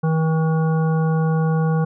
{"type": "harmonic tone", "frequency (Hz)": 160, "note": "D#3", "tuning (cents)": 49, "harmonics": [1, 3, 5, 7, 9], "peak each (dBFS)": [-16, -26, -30, -33, -35], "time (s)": [0.03, 1.85], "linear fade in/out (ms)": 10, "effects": []}